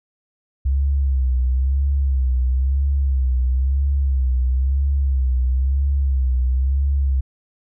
sine tone with vibrato, 66.2 Hz, C2, 21 cents sharp, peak -15 dBFS, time 0.65-7.21 s, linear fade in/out 10 ms, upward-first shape sine, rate 1 Hz, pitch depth 88 cents each way, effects none

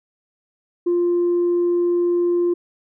sine tone, 349.2 Hz, F4, in tune, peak -14 dBFS, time 0.86-2.54 s, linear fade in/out 10 ms, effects tanh soft clip ceiling -13 dBFS

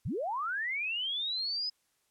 sine linear sweep, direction up, 69.3 to 5080 Hz, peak -31 dBFS, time 0.05-1.7 s, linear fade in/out 10 ms, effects white hiss -74 dBFS RMS until 2.1 s + low-pass 12000 Hz 12 dB/octave

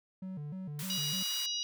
triangle tone with vibrato, 166.4 Hz, E3, 17 cents sharp, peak -36 dBFS, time 0.22-1.23 s, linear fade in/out 5 ms, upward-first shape square, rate 3.3 Hz, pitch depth 210 cents each way
white high-pass noise, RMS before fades -42 dBFS, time 0.79-1.46 s, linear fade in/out 2 ms, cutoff 900 Hz, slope 48 dB/octave
harmonic tone, 964 Hz, B5, 42 cents flat, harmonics 3 / 4 / 5 / 6, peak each -37 / -38 / -39 / -40 dBFS, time 0.9-1.63 s, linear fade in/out 0 ms
effects none

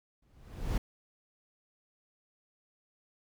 brown noise with exponential growth, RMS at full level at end -28 dBFS, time 0.22-0.78 s, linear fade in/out 5 ms, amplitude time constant 120 ms, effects none

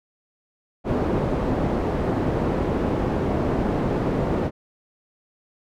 white low-pass noise, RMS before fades -23 dBFS, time 0.84-4.51 s, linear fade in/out 50 ms, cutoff 450 Hz, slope 12 dB/octave, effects none

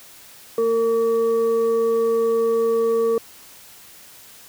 sine tone with frequency modulation, 457.4 Hz, A#4, 33 cents flat, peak -16 dBFS, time 0.58-3.18 s, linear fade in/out 2 ms, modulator 685 Hz, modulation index 0.37, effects white hiss -45 dBFS RMS until 4.48 s

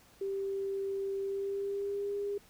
sine tone with pitch glide, 392 to 405.1 Hz, G4 to G#4, 0 to -43 cents, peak -32 dBFS, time 0.21-2.38 s, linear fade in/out 5 ms, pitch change +57 cents, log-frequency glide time 1.21-2.16 s, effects pink hiss -61 dBFS RMS until 2.49 s

